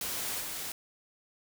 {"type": "noise with level steps", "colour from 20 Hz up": "white", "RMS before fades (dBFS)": [-35, -38], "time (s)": [0.01, 0.72], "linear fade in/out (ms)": 2, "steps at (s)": 0.4, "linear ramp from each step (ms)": 20, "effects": []}